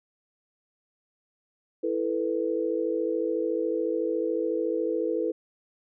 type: chord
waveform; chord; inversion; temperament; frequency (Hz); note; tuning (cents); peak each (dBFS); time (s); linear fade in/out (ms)
sine; E suspended fourth; none; equal; 329.6 / 440 / 493.9; E4 / A4 / B4; 0 / 0 / 0; -29; 1.83-5.32; 10
effects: none